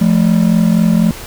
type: ring-modulated tone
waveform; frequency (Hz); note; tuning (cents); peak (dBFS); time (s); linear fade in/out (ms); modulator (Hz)
triangle; 196; G3; 0; -3; 0.01-1.11; 2; 22
effects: pink hiss -30 dBFS RMS until 1.26 s